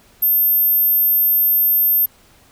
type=tone; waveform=sine; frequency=13290 Hz; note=G#9; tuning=in tune; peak=-10 dBFS; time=0.22-2.06 s; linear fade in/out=10 ms; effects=tanh soft clip ceiling -10 dBFS + pink hiss -51 dBFS RMS until 2.51 s